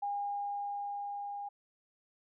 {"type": "tone with level ramp", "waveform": "sine", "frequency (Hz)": 811, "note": "G#5", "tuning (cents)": -41, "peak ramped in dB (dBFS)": [-32, -38], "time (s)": [0.02, 1.49], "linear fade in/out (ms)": 10, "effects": []}